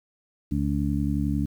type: harmonic tone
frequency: 71.2 Hz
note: C#2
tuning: 47 cents sharp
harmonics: 1 / 2 / 3 / 4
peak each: -28 / -28 / -28 / -28 dBFS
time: 0.51-1.46 s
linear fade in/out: 10 ms
effects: 9-bit